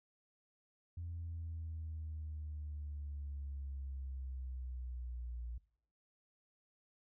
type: exponential sweep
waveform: sine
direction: down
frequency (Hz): 85.7 to 58.7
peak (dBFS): -40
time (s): 0.97-5.58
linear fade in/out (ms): 5
effects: noise-tail reverb RT60 0.6 s tail -22 dB re dry + tanh soft clip ceiling -37 dBFS